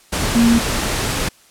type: tone in noise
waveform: sine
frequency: 233.1 Hz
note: A#3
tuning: in tune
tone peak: -10 dBFS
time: 0.35-0.59 s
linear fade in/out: 10 ms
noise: pink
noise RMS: -20 dBFS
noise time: 0.12-1.29 s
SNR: +7 dB
effects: white hiss -50 dBFS RMS until 1.5 s + low-pass 11000 Hz 12 dB/octave